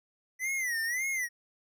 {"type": "tone with vibrato", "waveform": "square", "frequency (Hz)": 1975.5, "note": "B6", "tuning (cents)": 0, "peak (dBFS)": -30, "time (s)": [0.39, 1.29], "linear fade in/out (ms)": 50, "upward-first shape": "sine", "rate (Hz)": 1.8, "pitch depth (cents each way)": 160, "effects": []}